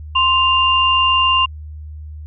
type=tone pair together; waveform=sine; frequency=1046.5 / 2794 Hz; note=C6 / F7; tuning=0 / 0 cents; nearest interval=octave + perfect fourth; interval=1700 cents; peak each=-14 dBFS; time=0.15-1.46 s; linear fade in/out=10 ms; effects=added 76 Hz sine -29 dBFS peak until 2.26 s